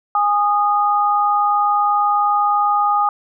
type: tone pair together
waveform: sine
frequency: 823.1 / 1234 Hz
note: G#5 / D#6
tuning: -16 / -15 cents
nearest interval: perfect fifth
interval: 701 cents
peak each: -16 / -16 dBFS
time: 0.15-3.09 s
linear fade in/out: 2 ms
effects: none